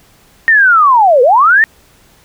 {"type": "linear two-way sweep", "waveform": "sine", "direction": "down then up", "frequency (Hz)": [1864.7, 466.2, 1864.7], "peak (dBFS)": -4, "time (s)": [0.48, 1.64], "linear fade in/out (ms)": 0, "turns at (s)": 1.22, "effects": ["pink hiss -47 dBFS RMS until 2.24 s"]}